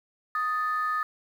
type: tone pair together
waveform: sine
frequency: 1246 / 1762.1 Hz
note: D#6 / A6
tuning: +2 / +2 cents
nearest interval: tritone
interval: 600 cents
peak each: -25 / -31 dBFS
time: 0.35-1.03 s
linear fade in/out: 2 ms
effects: tanh soft clip ceiling -19 dBFS + 9-bit

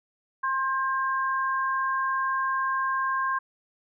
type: tone pair together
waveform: sine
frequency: 1061 / 1598.5 Hz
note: C6 / G6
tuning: +24 / +33 cents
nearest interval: perfect fifth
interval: 709 cents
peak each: -25 / -29 dBFS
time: 0.43-3.39 s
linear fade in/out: 10 ms
effects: none

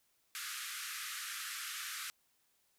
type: band-pass noise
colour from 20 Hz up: pink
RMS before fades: -43 dBFS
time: 0.35-2.1 s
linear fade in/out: 0 ms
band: 1200 to 14000 Hz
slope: 96 dB/octave
effects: white hiss -75 dBFS RMS until 2.78 s

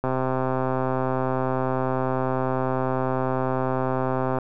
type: click train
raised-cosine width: 1 ms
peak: -11 dBFS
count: 566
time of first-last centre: 0.04-4.386 s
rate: 130 Hz
effects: none

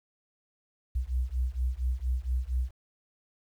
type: beating tone pair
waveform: sine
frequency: 60.7 / 65 Hz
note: B1 / C2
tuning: -29 / -11 cents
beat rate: 4.3 Hz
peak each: -30 dBFS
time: 0.95-2.71 s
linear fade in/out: 10 ms
effects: 10-bit

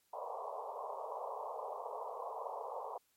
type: band-pass noise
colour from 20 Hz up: white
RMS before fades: -43 dBFS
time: 0.13-2.98 s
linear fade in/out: 5 ms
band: 430 to 1100 Hz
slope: 96 dB/octave
effects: white hiss -75 dBFS RMS until 3.16 s + MP3 64 kbps

